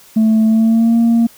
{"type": "tone with pitch glide", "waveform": "sine", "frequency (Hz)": [220, 231.7], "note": ["A3", "A#3"], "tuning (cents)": [0, -10], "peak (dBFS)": -6, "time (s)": [0.16, 1.27], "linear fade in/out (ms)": 10, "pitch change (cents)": 90, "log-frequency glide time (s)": [0.46, 0.97], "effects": ["tanh soft clip ceiling -7 dBFS", "white hiss -44 dBFS RMS until 1.37 s"]}